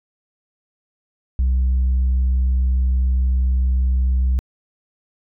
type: tone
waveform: sine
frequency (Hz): 63.8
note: C2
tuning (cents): -43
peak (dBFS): -12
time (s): 1.39-4.39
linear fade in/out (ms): 0
effects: tanh soft clip ceiling -13 dBFS